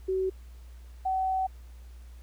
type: tone pair in turn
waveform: sine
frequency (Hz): 377.6 / 757.3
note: F#4 / F#5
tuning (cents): +35 / +40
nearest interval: octave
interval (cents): 1205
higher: second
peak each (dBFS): -25 / -25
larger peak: neither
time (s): 0.08-0.3 / 1.05-1.47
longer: second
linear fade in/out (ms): 10
effects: added 60 Hz sine -44 dBFS peak until 2.22 s + pink hiss -62 dBFS RMS until 2.22 s